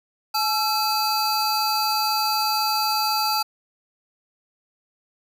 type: tone cluster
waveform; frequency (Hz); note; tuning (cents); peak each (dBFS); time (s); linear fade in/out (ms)
square; 854 / 1344 / 4666; G#5 / E6 / D8; +48 / +33 / -12; -24 / -28 / -25; 0.34-3.43; 10
effects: none